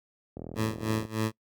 click train, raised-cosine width 2 ms, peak -25 dBFS, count 29, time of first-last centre 0.37-1.051 s, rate 41.1 Hz
15% pulse tone with tremolo, 110 Hz, A2, in tune, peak -19 dBFS, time 0.55-1.32 s, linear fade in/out 50 ms, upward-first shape sine, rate 3.3 Hz, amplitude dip 90%
effects noise-tail reverb RT60 0.1 s tail -23 dB re dry + high-pass 60 Hz 12 dB/octave

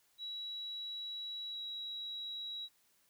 sine tone with pitch glide, 3900 to 3878 Hz, B7 to B7, -23 to -32 cents, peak -40 dBFS, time 0.18-2.69 s, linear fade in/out 50 ms, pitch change -9 cents, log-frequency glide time 1.5-1.59 s, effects white hiss -72 dBFS RMS until 3.09 s

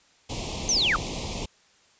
pink band-stop noise, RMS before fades -32 dBFS, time 0.29-1.46 s, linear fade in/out 10 ms, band 1000 to 2300 Hz, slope 48 dB/octave
sine linear sweep, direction down, 6350 to 1108.7 Hz, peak -20 dBFS, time 0.69-0.96 s, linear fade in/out 0 ms
effects white hiss -60 dBFS RMS until 1.99 s + resampled to 16000 Hz

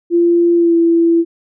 sine tone with pitch glide, 343.2 to 335 Hz, F4 to E4, -30 to +28 cents, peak -8 dBFS, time 0.1-1.25 s, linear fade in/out 50 ms, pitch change -42 cents, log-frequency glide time 0.55-0.76 s, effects none

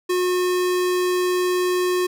square tone, 361.9 Hz, F#4, 38 cents flat, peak -19 dBFS, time 0.09-2.07 s, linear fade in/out 10 ms, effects none

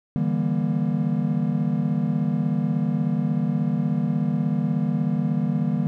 triangle chord, E half-diminished seventh, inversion third, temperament just, 148.33 / 164.81 / 197.78 / 237.3 Hz, D3 / E3 / G3 / Bb3, +18 / 0 / +16 / +31 cents, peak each -24 dBFS, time 0.16-5.87 s, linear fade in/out 0 ms, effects none

